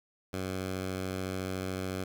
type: tone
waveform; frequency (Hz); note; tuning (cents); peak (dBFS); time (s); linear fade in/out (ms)
10% pulse; 93.8; F#2; +24; -25; 0.33-2.04; 5
effects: none